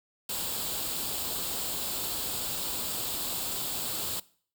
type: noise with comb filter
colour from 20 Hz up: white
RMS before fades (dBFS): -33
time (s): 0.29-4.2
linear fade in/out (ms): 5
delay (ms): 0.25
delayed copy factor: +0.6
effects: noise-tail reverb RT60 0.5 s tail -21 dB re dry